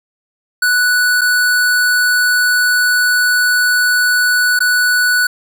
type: tone with dropouts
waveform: square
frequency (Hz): 1480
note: F#6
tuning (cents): 0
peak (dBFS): -11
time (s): 0.62-5.27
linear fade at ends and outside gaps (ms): 5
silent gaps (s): 1.211-1.215 / 4.591-4.604
effects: none